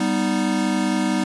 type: chord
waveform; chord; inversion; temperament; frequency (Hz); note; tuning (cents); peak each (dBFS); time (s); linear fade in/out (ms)
square; G augmented; none; equal; 196 / 246.9 / 311.1; G3 / B3 / D#4; 0 / 0 / 0; -24; 0-1.24; 5
effects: resampled to 24000 Hz